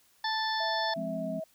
harmonic tone, 880 Hz, A5, in tune, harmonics 1 / 2 / 4 / 5 / 6, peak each -31 / -34 / -37 / -38 / -39 dBFS, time 0.24-0.94 s, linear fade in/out 5 ms
sine tone with pitch glide, 662 to 641.7 Hz, E5 to E5, +7 to -47 cents, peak -34 dBFS, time 0.6-1.44 s, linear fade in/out 5 ms, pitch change -54 cents, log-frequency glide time 0.97-1.26 s
sine chord, F minor, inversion none, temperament just, 174.61 / 209.5 / 261.9 Hz, F3 / Ab3 / C4, 0 / +15 / +2 cents, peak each -38 dBFS, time 0.96-1.4 s, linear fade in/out 10 ms
effects white hiss -65 dBFS RMS until 1.54 s

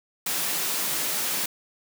white high-pass noise, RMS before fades -27 dBFS, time 0.26-1.46 s, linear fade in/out 5 ms, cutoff 130 Hz, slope 96 dB/octave, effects none

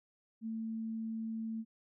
sine tone, 223.5 Hz, A3, 27 cents sharp, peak -36 dBFS, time 0.41-1.65 s, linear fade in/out 50 ms, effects none

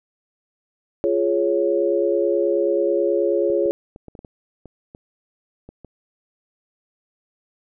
sine chord, Db major, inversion first, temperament just, 346.5 / 415.8 / 554.4 Hz, F4 / Ab4 / Db5, -14 / +2 / 0 cents, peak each -21 dBFS, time 1.04-3.71 s, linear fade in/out 0 ms
clicks, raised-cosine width 2 ms, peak -26 dBFS, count 11, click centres 3.501 / 3.658 / 3.961 / 4.083 / 4.152 / 4.191 / 4.248 / 4.657 / 4.949 / 5.69 / 5.847 s
effects none

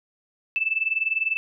sine tone with tremolo, 2637 Hz, E7, in tune, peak -18 dBFS, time 0.56-1.37 s, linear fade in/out 0 ms, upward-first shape sine, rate 20 Hz, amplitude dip 85%, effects none

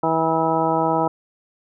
harmonic tone, 162 Hz, E3, 30 cents flat, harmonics 1 / 2 / 3 / 4 / 5 / 6 / 8, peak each -28 / -24 / -25 / -24 / -23 / -23 / -28 dBFS, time 0.03-1.08 s, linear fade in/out 5 ms, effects none

